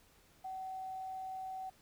sine tone with quantisation, 757 Hz, F#5, 39 cents sharp, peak -40 dBFS, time 0.44-1.7 s, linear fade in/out 10 ms, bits 11, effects pink hiss -66 dBFS RMS until 1.81 s

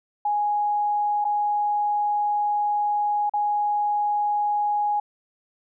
sine tone with dropouts, 830 Hz, G#5, 1 cent flat, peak -20 dBFS, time 0.25-5 s, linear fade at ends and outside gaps 5 ms, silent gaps 1.244-1.25 / 3.296-3.336 s, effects none

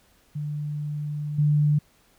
sine tone with level steps, 148.4 Hz, D3, 18 cents sharp, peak -27 / -17 dBFS, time 0.35-1.79 s, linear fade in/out 10 ms, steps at 1.38 s, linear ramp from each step 10 ms, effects pink hiss -61 dBFS RMS until 2.18 s

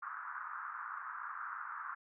pink band-pass noise, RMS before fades -44 dBFS, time 0.02-1.95 s, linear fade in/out 10 ms, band 1100 to 1500 Hz, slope 48 dB/octave, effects none

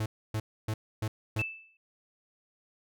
45% pulse tone bursts, 108.5 Hz, A2, 24 cents flat, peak -29 dBFS, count 5, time 0-1.42 s, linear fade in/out 5 ms, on 60 ms, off 280 ms
sine tone with exponential decay, 2637 Hz, E7, in tune, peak -27 dBFS, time 1.39-1.77 s, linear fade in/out 2 ms, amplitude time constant 81 ms
effects none

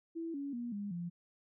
sine tone with pitch steps, 330.5 / 281.1 / 239.2 / 203.4 / 173.07 Hz, E4 / C#4 / A#3 / G#3 / F3, +5 / +24 / +45 / -36 / -15 cents, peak -37 dBFS, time 0.15-1.1 s, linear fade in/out 20 ms, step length 190 ms, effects none

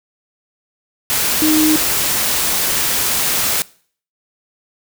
sine tone in noise, 310 Hz, D#4, 6 cents flat, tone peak -12 dBFS, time 1.42-1.76 s, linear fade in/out 0 ms, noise white, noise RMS -17 dBFS, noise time 1.1-3.62 s, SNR +2 dB, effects noise-tail reverb RT60 0.5 s tail -22 dB re dry

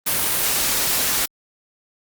white noise, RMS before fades -20 dBFS, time 0.06-1.26 s, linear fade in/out 10 ms, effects Opus 32 kbps

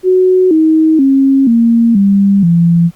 sine tone with pitch steps, 370 / 316.6 / 270.9 / 231.7 / 198.28 / 169.65 Hz, F#4 / D#4 / C#4 / A#3 / G3 / F3, 0 / +30 / -40 / -10 / +20 / -50 cents, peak -5 dBFS, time 0.03-2.91 s, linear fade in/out 50 ms, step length 480 ms, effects pink hiss -48 dBFS RMS until 2.95 s + Opus 48 kbps

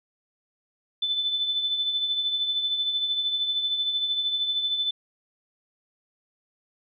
sine tone with tremolo, 3514 Hz, A7, 3 cents flat, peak -21 dBFS, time 1.02-4.91 s, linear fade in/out 5 ms, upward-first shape triangle, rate 13 Hz, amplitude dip 55%, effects none

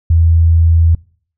sine tone, 82.6 Hz, E2, 4 cents sharp, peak -6 dBFS, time 0.1-0.95 s, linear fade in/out 5 ms, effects noise-tail reverb RT60 0.5 s tail -24 dB re dry

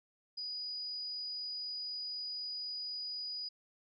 sine tone, 4928 Hz, D#8, 17 cents flat, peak -38 dBFS, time 0.37-3.49 s, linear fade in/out 10 ms, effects none

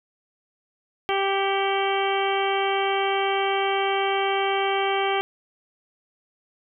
harmonic tone with a mistuned harmonic, 392 Hz, G4, in tune, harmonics 1 / 2 / 3 / 4 / 5 / 6 / 7 / 8, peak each -25 / -25 / -30 / -34 / -35 / -31 / -35 / -32 dBFS, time 1.09-5.21 s, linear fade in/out 0 ms, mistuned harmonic 6, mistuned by -46 cents, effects none

